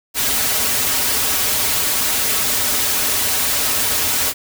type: noise with comb filter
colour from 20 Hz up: white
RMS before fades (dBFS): -18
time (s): 0.14-4.34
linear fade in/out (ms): 50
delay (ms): 5.8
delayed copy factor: -1
effects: none